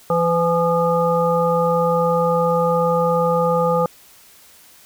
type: harmonic tone with a mistuned harmonic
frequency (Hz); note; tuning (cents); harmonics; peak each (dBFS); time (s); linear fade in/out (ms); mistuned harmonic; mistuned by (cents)
168.6; E3; +39; 1 / 3 / 5 / 7; -22 / -17 / -23 / -22; 0.1-3.86; 2; 7; +58
effects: white hiss -48 dBFS RMS until 4.85 s